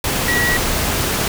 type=tone in noise; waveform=sine; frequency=1926 Hz; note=B6; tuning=44 cents flat; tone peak=-16 dBFS; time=0.28-0.57 s; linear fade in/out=2 ms; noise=pink; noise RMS=-19 dBFS; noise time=0.04-1.28 s; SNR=0 dB; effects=none